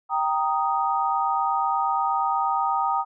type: chord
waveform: sine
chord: Eb major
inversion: first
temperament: equal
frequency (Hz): 784 / 932.3 / 1244.5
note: G5 / Bb5 / Eb6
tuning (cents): 0 / 0 / 0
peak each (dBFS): -25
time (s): 0.09-3.05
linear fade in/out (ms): 50
effects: none